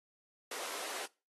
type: high-pass noise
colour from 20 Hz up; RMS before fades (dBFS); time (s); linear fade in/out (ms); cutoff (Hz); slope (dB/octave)
pink; -42; 0.51-1.06; 5; 390; 24
effects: noise-tail reverb RT60 0.3 s tail -22 dB re dry + AAC 32 kbps